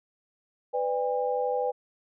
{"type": "tone cluster", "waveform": "sine", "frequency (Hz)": [499.8, 592, 807], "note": ["B4", "D5", "G#5"], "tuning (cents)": [21, 14, -50], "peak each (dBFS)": [-27, -33, -30], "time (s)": [0.73, 1.72], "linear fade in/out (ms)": 20, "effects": []}